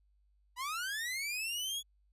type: linear sweep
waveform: sawtooth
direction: up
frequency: 953 to 3399 Hz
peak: -32 dBFS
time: 0.56-1.83 s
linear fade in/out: 50 ms
effects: added 50 Hz sine -67 dBFS peak until 2.12 s + resampled to 32000 Hz